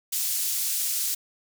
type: high-pass noise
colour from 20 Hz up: pink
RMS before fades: -27 dBFS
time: 0.12-1.15 s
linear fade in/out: 10 ms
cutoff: 6500 Hz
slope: 12 dB/octave
effects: none